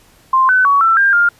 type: tone with pitch steps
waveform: sine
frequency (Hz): 1049 / 1510 / 1125 / 1337 / 1598 / 1406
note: C6 / F#6 / C#6 / E6 / G6 / F6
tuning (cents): +4 / +35 / +25 / +24 / +33 / +11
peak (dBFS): -8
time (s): 0.33-1.29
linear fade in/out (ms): 5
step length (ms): 160
effects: pink hiss -49 dBFS RMS until 1.39 s + resampled to 32000 Hz